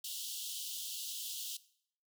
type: high-pass noise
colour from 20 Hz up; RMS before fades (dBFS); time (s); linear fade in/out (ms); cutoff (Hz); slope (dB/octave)
pink; -42; 0.04-1.57; 5; 2900; 96
effects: noise-tail reverb RT60 0.6 s tail -18 dB re dry